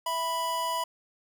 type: tone pair together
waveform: square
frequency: 659.3 / 987.8 Hz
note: E5 / B5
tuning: 0 / 0 cents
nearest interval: perfect fifth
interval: 700 cents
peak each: -36 / -29 dBFS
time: 0.06-0.84 s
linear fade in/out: 5 ms
effects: none